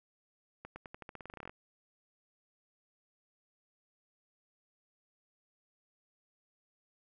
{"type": "accelerating click train", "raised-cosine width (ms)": 0.5, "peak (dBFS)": -30, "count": 17, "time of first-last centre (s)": [0.65, 1.495], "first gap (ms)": 110, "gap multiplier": 0.89, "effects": []}